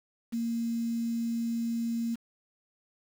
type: tone with quantisation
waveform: sine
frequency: 231.6 Hz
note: A#3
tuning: 11 cents flat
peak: -28 dBFS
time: 0.32-2.16 s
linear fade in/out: 20 ms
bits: 8
effects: none